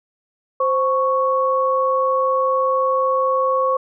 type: tone pair together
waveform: sine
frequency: 522.4 / 1108.7 Hz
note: C5 / C#6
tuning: -3 / 0 cents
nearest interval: octave + minor second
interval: 1303 cents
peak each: -18 dBFS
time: 0.6-3.77 s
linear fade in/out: 5 ms
effects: none